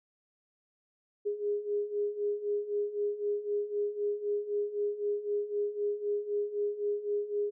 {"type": "beating tone pair", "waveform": "sine", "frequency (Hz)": [409.8, 413.7], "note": ["G#4", "G#4"], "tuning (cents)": [-23, -7], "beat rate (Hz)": 3.9, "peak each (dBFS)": [-35, -31], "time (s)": [1.25, 7.51], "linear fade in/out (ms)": 20, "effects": []}